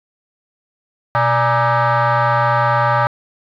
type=tone with frequency modulation; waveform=sine; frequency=123.1 Hz; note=B2; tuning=5 cents flat; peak=-10 dBFS; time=1.15-3.07 s; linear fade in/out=0 ms; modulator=355 Hz; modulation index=3.9; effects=tanh soft clip ceiling -10 dBFS